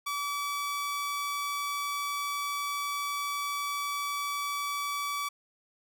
sawtooth tone, 1148 Hz, D6, 40 cents flat, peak -27 dBFS, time 0.06-5.29 s, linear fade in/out 10 ms, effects none

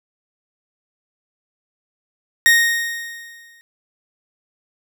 40% pulse tone with exponential decay, 1861 Hz, A#6, 3 cents flat, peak -7 dBFS, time 2.46-3.61 s, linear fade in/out 0 ms, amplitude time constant 250 ms, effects none

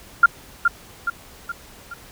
sine tone with echo, 1396 Hz, F6, 1 cent flat, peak -6 dBFS, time 0.23-0.26 s, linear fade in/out 5 ms, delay 420 ms, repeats 4, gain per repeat -6 dB, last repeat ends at 1.94 s, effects pink hiss -45 dBFS RMS until 2.11 s

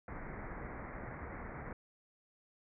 pink low-pass noise, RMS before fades -45 dBFS, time 0.08-1.73 s, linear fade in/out 2 ms, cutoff 2200 Hz, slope 96 dB/octave, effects none

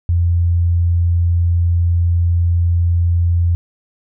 sine tone, 86 Hz, F2, 26 cents flat, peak -11 dBFS, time 0.09-3.55 s, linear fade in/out 0 ms, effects none

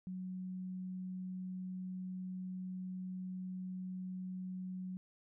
sine tone, 184.8 Hz, F#3, 2 cents flat, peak -40 dBFS, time 0.07-4.97 s, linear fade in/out 0 ms, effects none

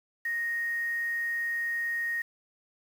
sine tone with quantisation, 1864.7 Hz, A#6, in tune, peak -28 dBFS, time 0.25-2.22 s, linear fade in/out 5 ms, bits 8, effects none

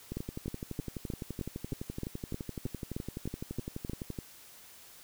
two click trains, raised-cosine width 3 ms, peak -22 / -24 dBFS, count 13 / 49, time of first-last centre 0.17-3.897 / 0.12-4.188 s, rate 3.22 / 11.8 Hz, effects white hiss -54 dBFS RMS until 5.03 s

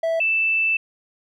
triangle / sine tone pair in turn, 657 / 2646 Hz, E5 / E7, -6 / +6 cents, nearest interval 2 octaves, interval 2412 cents, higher second, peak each -17 dBFS, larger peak neither, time 0.03-0.2 / 0.2-0.77 s, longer second, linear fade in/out 5 ms, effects none

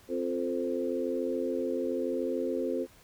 harmonic tone with a mistuned harmonic, 87 Hz, F2, 6 cents flat, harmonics 3 / 4 / 5 / 6, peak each -34 / -34 / -34 / -34 dBFS, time 0.08-2.87 s, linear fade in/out 50 ms, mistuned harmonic 5, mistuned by +24 cents, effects pink hiss -58 dBFS RMS until 3.03 s

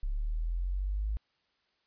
sine linear sweep, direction up, 33.9 to 53.9 Hz, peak -29 dBFS, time 0.03-1.17 s, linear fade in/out 0 ms, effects white hiss -74 dBFS RMS until 1.86 s + resampled to 11025 Hz

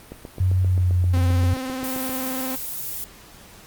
click train, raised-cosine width 2 ms, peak -21 dBFS, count 16, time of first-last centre 0.12-2.094 s, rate 7.6 Hz
sine tone with pitch glide, 92.5 to 89.87 Hz, F#2 to F#2, 0 to -50 cents, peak -16 dBFS, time 0.4-1.54 s, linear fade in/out 5 ms, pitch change -50 cents, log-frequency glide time 0.63-0.93 s
sawtooth tone with vibrato, 260 Hz, C4, 11 cents flat, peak -23 dBFS, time 1.13-2.56 s, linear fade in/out 10 ms, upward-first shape sine, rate 20 Hz, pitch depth 40 cents each way
violet noise, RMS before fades -30 dBFS, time 1.84-3.04 s, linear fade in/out 0 ms
effects pink hiss -46 dBFS RMS until 3.66 s + Opus 32 kbps

